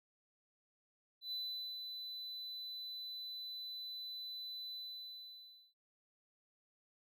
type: tone with ADSR envelope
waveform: triangle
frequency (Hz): 4000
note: B7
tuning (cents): +21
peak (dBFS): -37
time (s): 1.21-5.74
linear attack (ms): 110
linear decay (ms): 450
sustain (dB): -5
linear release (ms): 1000
effects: none